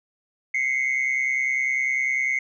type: tone pair together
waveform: sine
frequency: 2060 / 2190 Hz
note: C7 / C#7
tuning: -28 / -22 cents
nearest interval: minor second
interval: 106 cents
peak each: -22 dBFS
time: 0.54-2.39 s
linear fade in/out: 5 ms
effects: tanh soft clip ceiling -17 dBFS